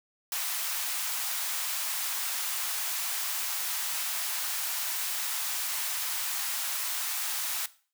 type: high-pass noise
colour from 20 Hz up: white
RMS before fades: -32 dBFS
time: 0.32-7.66 s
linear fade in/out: 2 ms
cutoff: 760 Hz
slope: 24 dB/octave
effects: noise-tail reverb RT60 0.4 s tail -17 dB re dry